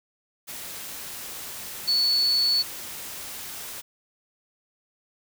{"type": "tone in noise", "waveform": "sine", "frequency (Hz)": 4435, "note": "C#8", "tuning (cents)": 0, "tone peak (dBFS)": -19, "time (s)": [1.87, 2.63], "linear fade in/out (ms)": 20, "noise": "white", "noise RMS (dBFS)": -37, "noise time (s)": [0.47, 3.82], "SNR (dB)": 15, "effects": []}